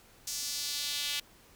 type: tone with high-pass filter sweep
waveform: sawtooth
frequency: 290.1 Hz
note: D4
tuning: 21 cents flat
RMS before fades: -35 dBFS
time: 0.27-1.2 s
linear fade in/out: 5 ms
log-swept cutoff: 5900 to 3100 Hz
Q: 2
effects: pink hiss -59 dBFS RMS until 1.55 s